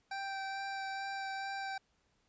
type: tone with vibrato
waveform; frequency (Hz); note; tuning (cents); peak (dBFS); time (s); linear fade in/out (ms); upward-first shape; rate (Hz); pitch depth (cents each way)
25% pulse; 781; G5; -7; -34; 0.11-1.78; 5; sine; 2.3; 11
effects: pink hiss -75 dBFS RMS until 2.28 s + resampled to 16000 Hz